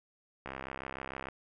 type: click train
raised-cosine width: 0.5 ms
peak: -24 dBFS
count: 56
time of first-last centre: 0.46-1.286 s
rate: 66.6 Hz
effects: none